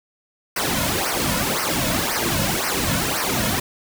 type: noise with flanger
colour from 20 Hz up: pink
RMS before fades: -22 dBFS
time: 0.56-3.6 s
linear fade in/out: 5 ms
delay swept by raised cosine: 0.27 to 2.57 ms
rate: 1.9 Hz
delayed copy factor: -0.95
effects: none